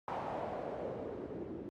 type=noise with low-pass filter sweep; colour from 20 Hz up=white; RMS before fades=-41 dBFS; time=0.08-1.69 s; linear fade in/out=0 ms; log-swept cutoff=890 to 320 Hz; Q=2.7; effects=high-pass 80 Hz 12 dB/octave + AAC 48 kbps